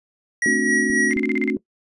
square tone with tremolo, 1914 Hz, A#6, 45 cents sharp, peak -18 dBFS, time 0.42-1.13 s, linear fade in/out 2 ms, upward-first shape sine, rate 3.8 Hz, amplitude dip 50%
sine chord, D dominant seventh, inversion second, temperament just, 220.2 / 264.3 / 293.7 / 367.1 Hz, A3 / C4 / D4 / F#4, +2 / +18 / 0 / -14 cents, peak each -25 / -24 / -25 / -25 dBFS, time 0.46-1.57 s, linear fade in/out 2 ms
clicks, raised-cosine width 5 ms, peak -27 dBFS, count 2, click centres 0.901 / 1.165 s
sine tone bursts, 2093 Hz, C7, in tune, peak -22 dBFS, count 7, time 1.11-1.5 s, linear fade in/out 0 ms, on 24 ms, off 37 ms
effects noise-tail reverb RT60 0.1 s tail -19 dB re dry + resampled to 24000 Hz

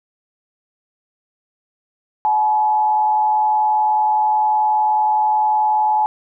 sine tone with frequency modulation, 855 Hz, A5, 50 cents flat, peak -13 dBFS, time 2.25-6.06 s, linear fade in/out 0 ms, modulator 111 Hz, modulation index 0.45, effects none

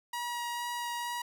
sawtooth tone with vibrato, 957 Hz, A#5, 45 cents sharp, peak -30 dBFS, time 0.13-1.22 s, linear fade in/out 5 ms, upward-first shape sine, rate 2.2 Hz, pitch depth 8 cents each way, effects none

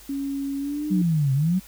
sine tone with pitch glide, 277.2 to 302.3 Hz, C#4 to D#4, 0 to -50 cents, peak -25 dBFS, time 0.09-1.02 s, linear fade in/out 5 ms, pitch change +150 cents, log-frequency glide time 0.59-0.87 s
sine linear two-way sweep, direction down then up, 193.8 to 130.7 to 193.8 Hz, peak -18 dBFS, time 0.9-1.6 s, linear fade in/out 20 ms, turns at 1.33 s
effects added 50 Hz sine -50 dBFS peak until 1.67 s + white hiss -48 dBFS RMS until 1.67 s

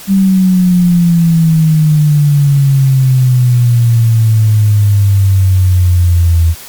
sine exponential sweep, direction down, 196 to 81.7 Hz, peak -5 dBFS, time 0.07-6.55 s, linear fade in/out 50 ms, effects white hiss -31 dBFS RMS until 6.68 s + Opus 48 kbps

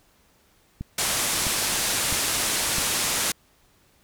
click train, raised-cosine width 5 ms, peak -19 dBFS, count 4, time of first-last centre 0.81-2.784 s, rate 1.52 Hz
white low-pass noise, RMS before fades -25 dBFS, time 0.98-3.32 s, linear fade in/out 5 ms, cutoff 11000 Hz, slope 24 dB/octave
effects pink hiss -61 dBFS RMS until 4.03 s

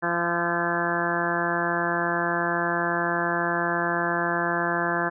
harmonic tone with a mistuned harmonic, 171.8 Hz, F3, 28 cents flat, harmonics 1 / 2 / 3 / 4 / 5 / 6 / 7 / 8 / 9 / 10, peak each -33 / -30 / -34 / -30 / -34 / -31 / -35 / -34 / -30 / -30 dBFS, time 0.02-5.1 s, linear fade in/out 20 ms, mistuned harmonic 8, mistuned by -18 cents, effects none

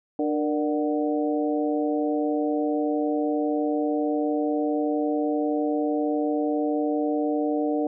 harmonic tone with a mistuned harmonic, 149 Hz, D3, 25 cents sharp, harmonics 2 / 3 / 4 / 5, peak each -24 / -28 / -30 / -32 dBFS, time 0.19-7.87 s, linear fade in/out 2 ms, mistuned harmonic 3, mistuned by +70 cents, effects none

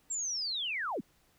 sine linear sweep, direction down, 7550 to 140 Hz, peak -32 dBFS, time 0.1-1.01 s, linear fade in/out 10 ms, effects pink hiss -68 dBFS RMS until 1.38 s

